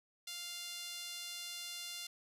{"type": "tone with high-pass filter", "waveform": "sawtooth", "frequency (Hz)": 698.5, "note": "F5", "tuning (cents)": 0, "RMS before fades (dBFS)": -45, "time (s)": [0.27, 2.07], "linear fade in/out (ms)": 5, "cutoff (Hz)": 3500, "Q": 1.4, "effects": ["resampled to 32000 Hz", "12-bit"]}